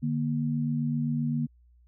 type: tone pair together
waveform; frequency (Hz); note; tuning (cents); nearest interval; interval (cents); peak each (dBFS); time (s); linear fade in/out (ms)
sine; 149.24 / 236.9; D3 / A#3; +28 / +28; minor sixth; 800; -28; 0.02-1.47; 20
effects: added 60 Hz sine -56 dBFS peak until 1.87 s